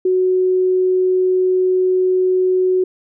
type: tone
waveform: sine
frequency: 369.9 Hz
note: F#4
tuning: in tune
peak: -12 dBFS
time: 0.05-2.84 s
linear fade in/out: 5 ms
effects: none